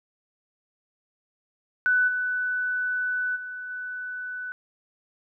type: tone with level steps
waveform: sine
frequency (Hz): 1494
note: F#6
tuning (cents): +16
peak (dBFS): -18 / -24 / -33 / -31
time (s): 1.86-4.52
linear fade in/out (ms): 0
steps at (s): 2.07 / 3.35 / 3.69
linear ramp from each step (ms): 20
effects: none